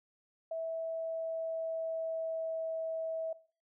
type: tone with pitch glide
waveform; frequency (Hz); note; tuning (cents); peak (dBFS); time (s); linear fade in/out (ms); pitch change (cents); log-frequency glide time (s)
sine; 653 to 648.1; E5 to E5; -17 to -30; -34; 0.51-3.33; 5; -13; 0.89-2.69
effects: noise-tail reverb RT60 0.4 s tail -18 dB re dry